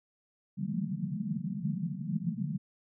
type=band-pass noise; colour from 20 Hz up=white; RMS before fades=-34 dBFS; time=0.57-2.58 s; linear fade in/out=20 ms; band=140 to 220 Hz; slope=96 dB/octave; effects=none